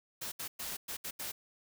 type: noise bursts at uneven times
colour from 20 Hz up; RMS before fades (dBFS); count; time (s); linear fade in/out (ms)
white; -40; 6; 0.21-0.32 / 0.39-0.48 / 0.59-0.77 / 0.88-0.97 / 1.04-1.11 / 1.19-1.32; 10
effects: none